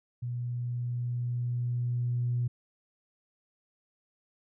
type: tone with level ramp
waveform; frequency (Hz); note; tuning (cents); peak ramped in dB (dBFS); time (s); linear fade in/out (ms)
sine; 121.6; B2; -26; -31 to -25; 0.22-2.48; 10
effects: tanh soft clip ceiling -21 dBFS